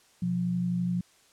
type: tone pair together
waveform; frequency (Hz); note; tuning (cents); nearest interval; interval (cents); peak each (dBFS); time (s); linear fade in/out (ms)
sine; 125.37 / 177.3; B2 / F3; +26 / +26; tritone; 600; -34 / -26; 0.22-1.01; 5
effects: white hiss -61 dBFS RMS until 1.32 s + low-pass 9000 Hz 12 dB/octave